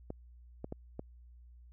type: clicks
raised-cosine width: 2 ms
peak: -26 dBFS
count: 4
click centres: 0.104 / 0.644 / 0.724 / 0.994 s
effects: added 60 Hz sine -53 dBFS peak until 1.72 s